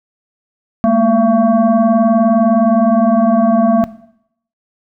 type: tone with frequency modulation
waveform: sine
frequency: 232.8 Hz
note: A#3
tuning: 2 cents flat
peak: -8 dBFS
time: 0.84-3.84 s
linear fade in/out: 0 ms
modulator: 446 Hz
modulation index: 1.3
effects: noise-tail reverb RT60 0.7 s tail -17 dB re dry